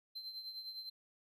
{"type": "tone with tremolo", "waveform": "triangle", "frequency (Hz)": 4105, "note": "C8", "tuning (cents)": -34, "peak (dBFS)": -40, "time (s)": [0.15, 0.9], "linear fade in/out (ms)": 10, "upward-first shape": "triangle", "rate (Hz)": 9.8, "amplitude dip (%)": 65, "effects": []}